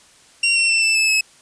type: tone with pitch steps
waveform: sawtooth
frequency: 2752 / 2717 / 2683 / 2649 / 2616 / 2583 Hz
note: F7 / F7 / E7 / E7 / E7 / E7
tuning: -26 / -48 / +30 / +8 / -14 / -36 cents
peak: -11 dBFS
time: 0.43-1.21 s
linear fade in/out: 5 ms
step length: 130 ms
effects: white hiss -50 dBFS RMS until 1.41 s + resampled to 22050 Hz